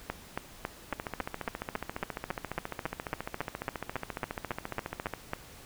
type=two click trains; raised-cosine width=0.5 ms; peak=-19 / -16 dBFS; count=62 / 20; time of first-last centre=0.93-5.137 / 0.1-5.334 s; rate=14.5 / 3.63 Hz; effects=pink hiss -51 dBFS RMS until 5.65 s